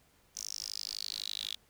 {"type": "tone with high-pass filter sweep", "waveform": "10% pulse", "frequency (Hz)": 51.91, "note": "G#1", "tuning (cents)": 0, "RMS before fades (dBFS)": -40, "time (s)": [0.35, 1.56], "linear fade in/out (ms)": 20, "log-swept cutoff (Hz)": [6000, 3500], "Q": 7.3, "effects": ["pink hiss -67 dBFS RMS until 1.69 s"]}